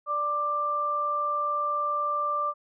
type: tone pair together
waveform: sine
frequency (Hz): 587.3 / 1182.1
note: D5 / D6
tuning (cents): 0 / +11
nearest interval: octave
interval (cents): 1211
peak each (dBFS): -34 / -25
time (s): 0.06-2.54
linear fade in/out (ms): 50
effects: none